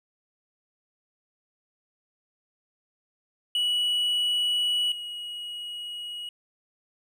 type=tone pair in turn; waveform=triangle; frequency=2936 / 2904 Hz; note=F#7 / F#7; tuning=-14 / -33 cents; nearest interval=unison; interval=19 cents; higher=first; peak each=-21 / -32 dBFS; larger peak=first; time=3.55-4.92 / 4.92-6.29 s; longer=neither; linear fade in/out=2 ms; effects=none